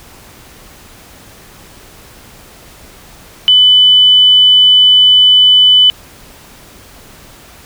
sine tone, 3000 Hz, F#7, 23 cents sharp, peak -3 dBFS, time 3.48-5.9 s, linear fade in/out 0 ms, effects pink hiss -38 dBFS RMS until 7.65 s

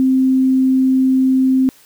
sine tone, 261.6 Hz, C4, in tune, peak -10 dBFS, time 0-1.69 s, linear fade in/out 0 ms, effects white hiss -48 dBFS RMS until 1.85 s

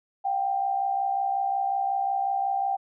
sine tone pair together, 719 / 784.5 Hz, F#5 / G5, -50 / +1 cents, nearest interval major second, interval 151 cents, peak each -31 / -24 dBFS, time 0.24-2.77 s, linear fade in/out 20 ms, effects none

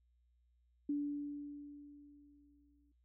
sine tone with exponential decay, 289.6 Hz, D4, 24 cents flat, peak -32 dBFS, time 0.89-2.92 s, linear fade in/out 5 ms, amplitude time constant 440 ms, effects noise-tail reverb RT60 0.2 s tail -22 dB re dry + added 60 Hz sine -70 dBFS peak until 3.04 s

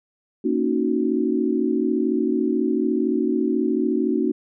sine chord, D# minor seventh, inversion second, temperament equal, 233.1 / 277.2 / 311.1 / 370 Hz, A#3 / C#4 / D#4 / F#4, 0 / 0 / 0 / 0 cents, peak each -24 dBFS, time 0.44-4.32 s, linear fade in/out 10 ms, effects none

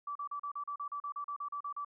sine tone bursts, 1157 Hz, D6, 26 cents flat, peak -36 dBFS, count 15, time 0.07-1.848 s, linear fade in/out 5 ms, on 84 ms, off 37 ms, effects none

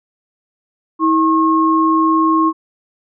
sine tone pair together, 321.6 / 1081.7 Hz, E4 / C#6, -43 / -43 cents, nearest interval octave + major sixth, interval 2100 cents, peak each -13 dBFS, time 0.99-2.53 s, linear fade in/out 50 ms, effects none

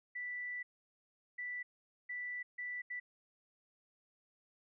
sine tone bursts at uneven times, 1972 Hz, B6, 3 cents flat, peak -39 dBFS, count 5, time 0.15-0.63 / 1.38-1.63 / 2.09-2.43 / 2.58-2.82 / 2.9-3 s, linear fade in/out 10 ms, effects none

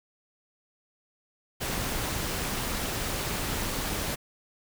pink noise with amplitude modulation, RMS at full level -29 dBFS, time 1.6-4.16 s, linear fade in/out 20 ms, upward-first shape sine, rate 230 Hz, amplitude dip 45%, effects none

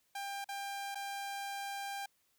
sawtooth tone with dropouts, 796 Hz, G5, 26 cents sharp, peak -35 dBFS, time 0.15-2.06 s, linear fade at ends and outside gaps 5 ms, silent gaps 0.444-0.488 / 0.947-0.954 s, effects white hiss -75 dBFS RMS until 2.38 s

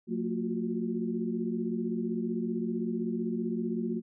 sine tone cluster, 181.3 / 226.7 / 354.1 / 369.7 Hz, F#3 / A#3 / F4 / F#4, -35 / -48 / +24 / -1 cents, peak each -36 / -31 / -37 / -39 dBFS, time 0.07-4.02 s, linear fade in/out 50 ms, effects none

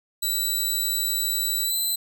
10% pulse tone with pitch glide, 3951 to 4029 Hz, B7 to B7, 0 to +34 cents, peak -16 dBFS, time 0.22-1.96 s, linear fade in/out 10 ms, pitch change +34 cents, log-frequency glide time 1.63-1.76 s, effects none

